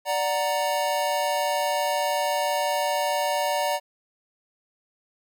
square chord, D augmented, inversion none, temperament equal, 587.3 / 740 / 932.3 Hz, D5 / F#5 / A#5, 0 / 0 / 0 cents, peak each -27 / -29 / -28 dBFS, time 0.05-3.8 s, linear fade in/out 50 ms, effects none

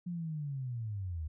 sine linear sweep, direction down, 179.1 to 74 Hz, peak -35 dBFS, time 0.06-1.28 s, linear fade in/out 10 ms, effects none

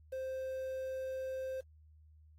triangle tone with quantisation, 523.3 Hz, C5, in tune, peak -35 dBFS, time 0.12-1.61 s, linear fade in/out 10 ms, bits 10, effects added 77 Hz sine -58 dBFS peak until 2.38 s + AAC 48 kbps

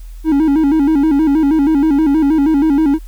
triangle tone with vibrato, 297.9 Hz, D4, 25 cents sharp, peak -7 dBFS, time 0.24-2.99 s, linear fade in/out 50 ms, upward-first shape square, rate 6.3 Hz, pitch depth 110 cents each way, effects added 41 Hz sine -28 dBFS peak until 3.07 s + white hiss -50 dBFS RMS until 3.07 s

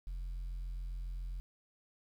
sine tone, 43.65 Hz, F1, in tune, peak -35 dBFS, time 0.07-1.4 s, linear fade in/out 0 ms, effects tanh soft clip ceiling -37 dBFS + 11-bit

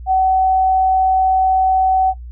sine tone, 756 Hz, F#5, 37 cents sharp, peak -11 dBFS, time 0.06-2.14 s, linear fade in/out 50 ms, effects noise-tail reverb RT60 0.1 s tail -21 dB re dry + added 60 Hz sine -29 dBFS peak until 2.31 s

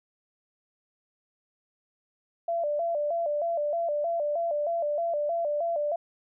sine tone with vibrato, 632 Hz, D#5, 27 cents sharp, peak -25 dBFS, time 2.48-5.96 s, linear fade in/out 5 ms, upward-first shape square, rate 3.2 Hz, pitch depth 120 cents each way, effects none

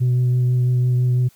sine tone with vibrato, 124.8 Hz, B2, 19 cents sharp, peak -12 dBFS, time 0-1.29 s, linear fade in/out 20 ms, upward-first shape triangle, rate 6 Hz, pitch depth 14 cents each way, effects tanh soft clip ceiling -13 dBFS + white hiss -55 dBFS RMS until 1.35 s

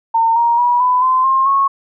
sine tone with pitch steps, 910 / 938.8 / 968.6 / 999.3 / 1030.9 / 1063.6 / 1097.3 Hz, A#5 / A#5 / B5 / B5 / C6 / C6 / C#6, -42 / +12 / -34 / +20 / -26 / +28 / -18 cents, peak -10 dBFS, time 0.14-1.68 s, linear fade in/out 10 ms, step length 220 ms, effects none

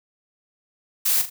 blue noise with echo, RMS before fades -20 dBFS, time 1.05-1.22 s, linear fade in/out 10 ms, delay 40 ms, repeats 2, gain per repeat -9 dB, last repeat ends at 1.3 s, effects none

